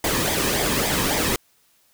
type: noise with flanger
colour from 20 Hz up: pink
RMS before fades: -22 dBFS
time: 0.04-1.36 s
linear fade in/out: 2 ms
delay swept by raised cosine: 0.71 to 1.45 ms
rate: 3.6 Hz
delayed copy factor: -0.55
effects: white hiss -61 dBFS RMS until 1.93 s

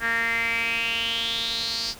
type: tone with band-pass filter sweep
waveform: sawtooth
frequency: 230 Hz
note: A#3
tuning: 23 cents flat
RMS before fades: -26 dBFS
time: 0-1.95 s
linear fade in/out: 50 ms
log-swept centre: 1700 to 4900 Hz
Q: 7.2
effects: pink hiss -44 dBFS RMS until 1.99 s

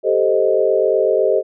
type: chord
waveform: sine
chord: A half-diminished seventh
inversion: third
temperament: equal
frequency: 392 / 440 / 523.3 / 622.3 Hz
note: G4 / A4 / C5 / Eb5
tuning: 0 / 0 / 0 / 0 cents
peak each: -18 dBFS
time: 0.03-1.43 s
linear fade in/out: 50 ms
effects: none

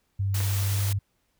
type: tone with pitch glide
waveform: sine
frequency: 98.1 to 99.35 Hz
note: G2 to G2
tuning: +2 to +24 cents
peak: -23 dBFS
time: 0.19-0.99 s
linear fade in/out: 10 ms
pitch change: +22 cents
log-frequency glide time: 0.61-0.74 s
type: noise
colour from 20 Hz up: white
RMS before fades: -34 dBFS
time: 0.34-0.93 s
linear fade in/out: 5 ms
type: clicks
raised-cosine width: 0.5 ms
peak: -21 / -27 dBFS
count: 2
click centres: 0.404 / 0.41 s
effects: pink hiss -72 dBFS RMS until 1.39 s

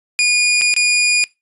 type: tone with dropouts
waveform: sawtooth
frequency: 2442 Hz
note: D#7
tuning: 33 cents flat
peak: -8 dBFS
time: 0.19-1.24 s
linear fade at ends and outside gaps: 0 ms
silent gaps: 0.612-0.618 / 0.74-0.764 s
effects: noise-tail reverb RT60 0.2 s tail -21 dB re dry + resampled to 24000 Hz

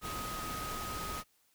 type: tone in noise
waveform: sine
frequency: 1256 Hz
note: D#6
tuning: 16 cents sharp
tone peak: -40 dBFS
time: 0.01-1.24 s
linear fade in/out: 50 ms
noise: pink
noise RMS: -41 dBFS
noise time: 0.01-1.24 s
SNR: -2 dB
effects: white hiss -71 dBFS RMS until 1.54 s

